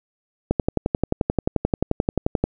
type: click train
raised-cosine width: 2 ms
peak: -5 dBFS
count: 23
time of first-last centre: 0.51-2.44 s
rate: 11.4 Hz
effects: none